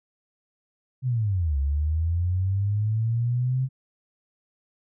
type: linear two-way sweep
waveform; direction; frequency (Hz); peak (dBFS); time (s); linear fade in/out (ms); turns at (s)
sine; down then up; 132.7 to 67.8 to 132.7; -21; 1.02-3.69; 50; 1.58
effects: none